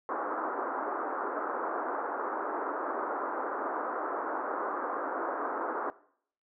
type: band-pass noise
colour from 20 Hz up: white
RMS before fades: -34 dBFS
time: 0.09-5.9 s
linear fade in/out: 0 ms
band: 280 to 1400 Hz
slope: 48 dB/octave
effects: noise-tail reverb RT60 0.6 s tail -19 dB re dry